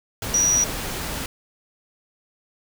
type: tone in noise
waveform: sine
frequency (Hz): 5800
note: F#8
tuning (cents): -35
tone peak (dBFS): -16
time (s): 0.34-0.64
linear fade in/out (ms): 2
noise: pink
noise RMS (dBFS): -29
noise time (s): 0.22-1.26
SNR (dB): +10
effects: none